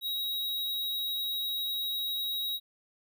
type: tone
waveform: square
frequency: 3822 Hz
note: A#7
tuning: 43 cents sharp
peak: -31 dBFS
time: 0.01-2.6 s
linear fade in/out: 50 ms
effects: none